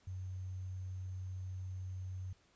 sine tone with sample-and-hold, 93 Hz, F#2, 9 cents sharp, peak -40 dBFS, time 0.07-2.33 s, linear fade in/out 5 ms, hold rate 6300 Hz, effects pink hiss -70 dBFS RMS until 2.55 s + resampled to 16000 Hz

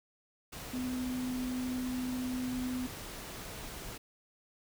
sine tone in noise, 252.6 Hz, B3, 39 cents sharp, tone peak -33 dBFS, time 0.73-2.87 s, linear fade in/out 10 ms, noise pink, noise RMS -44 dBFS, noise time 0.52-3.98 s, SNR +8 dB, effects none

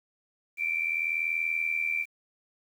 sine tone with amplitude modulation, 2348 Hz, D7, 1 cent flat, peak -23 dBFS, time 0.57-2.06 s, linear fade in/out 50 ms, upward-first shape sine, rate 80.6 Hz, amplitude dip 70%, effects 9-bit

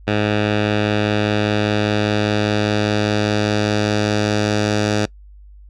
10% pulse tone with low-pass filter sweep, 105 Hz, G#2, 19 cents sharp, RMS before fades -18 dBFS, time 0.07-5.06 s, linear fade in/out 10 ms, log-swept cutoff 3100 to 5800 Hz, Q 1.5, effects noise-tail reverb RT60 0.1 s tail -24 dB re dry + added 50 Hz sine -39 dBFS peak until 5.69 s

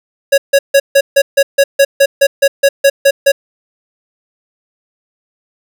square tone bursts, 554.4 Hz, C#5, in tune, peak -5 dBFS, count 15, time 0.32-3.32 s, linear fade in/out 10 ms, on 60 ms, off 150 ms, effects none

